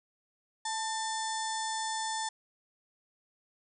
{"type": "harmonic tone with a mistuned harmonic", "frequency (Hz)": 880, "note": "A5", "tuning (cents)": 0, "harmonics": [1, 2, 4, 5, 6, 7, 8, 9, 10], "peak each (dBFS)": [-34, -41, -42, -47, -43, -47, -44, -47, -44], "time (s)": [0.65, 2.29], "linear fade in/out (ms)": 5, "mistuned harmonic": 2, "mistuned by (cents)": 37, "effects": []}